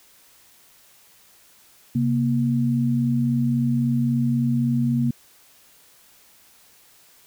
sine tone pair together, 132.62 / 236.3 Hz, C3 / A#3, +24 / +24 cents, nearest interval minor seventh, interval 1000 cents, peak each -22 / -20 dBFS, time 1.95-5.11 s, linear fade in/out 5 ms, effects white hiss -54 dBFS RMS until 7.26 s

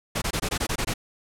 pink noise bursts, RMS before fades -26 dBFS, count 9, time 0.15-0.939 s, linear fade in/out 10 ms, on 69 ms, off 21 ms, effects low-pass 11000 Hz 12 dB/octave

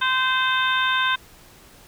harmonic tone, 517 Hz, C5, 21 cents flat, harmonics 2 / 3 / 4 / 5 / 6 / 7, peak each -23 / -22 / -33 / -29 / -31 / -26 dBFS, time 0.01-1.16 s, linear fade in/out 10 ms, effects pink hiss -49 dBFS RMS until 1.87 s

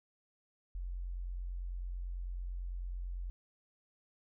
sine tone, 44.52 Hz, F1, 34 cents sharp, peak -37 dBFS, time 0.75-3.3 s, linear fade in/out 0 ms, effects none

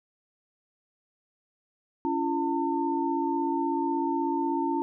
sine tone cluster, 282.4 / 338.7 / 901 Hz, C#4 / E4 / A5, +32 / +47 / +41 cents, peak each -29 dBFS, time 2.05-4.82 s, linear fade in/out 0 ms, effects none

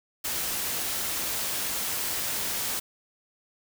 white noise, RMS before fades -30 dBFS, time 0.24-2.8 s, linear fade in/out 10 ms, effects none

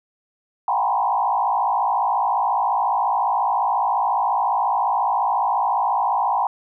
sine tone with frequency modulation, 880 Hz, A5, in tune, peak -17 dBFS, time 0.68-6.47 s, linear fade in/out 2 ms, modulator 54.4 Hz, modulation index 2.7, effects none

